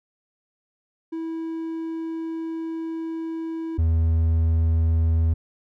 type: tone pair in turn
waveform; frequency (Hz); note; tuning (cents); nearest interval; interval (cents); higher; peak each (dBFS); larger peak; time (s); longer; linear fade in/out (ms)
triangle; 326 / 81.5; E4 / E2; -19 / -19; 2 octaves; 2400; first; -25 / -15; second; 1.12-3.78 / 3.78-5.34; first; 10
effects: none